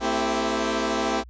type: chord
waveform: 15% pulse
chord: A minor seventh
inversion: none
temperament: equal with one note detuned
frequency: 224.1 / 261.6 / 329.6 / 392 Hz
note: A3 / C4 / E4 / G4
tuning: +32 / 0 / 0 / 0 cents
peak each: -22 dBFS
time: 0-1.24 s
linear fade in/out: 50 ms
effects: added 60 Hz sine -42 dBFS peak until 1.29 s + resampled to 16000 Hz